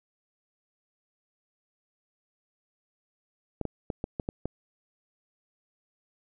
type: clicks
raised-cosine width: 2 ms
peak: -17 dBFS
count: 7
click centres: 3.613 / 3.653 / 3.902 / 4.041 / 4.198 / 4.289 / 4.456 s
effects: none